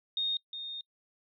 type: tone pair in turn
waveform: sine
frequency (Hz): 3700 / 3680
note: A#7 / A#7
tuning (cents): -14 / -23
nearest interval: unison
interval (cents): 9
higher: first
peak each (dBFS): -28 / -37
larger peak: first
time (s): 0.17-0.37 / 0.53-0.81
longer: second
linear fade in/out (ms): 2
effects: noise-tail reverb RT60 0.1 s tail -26 dB re dry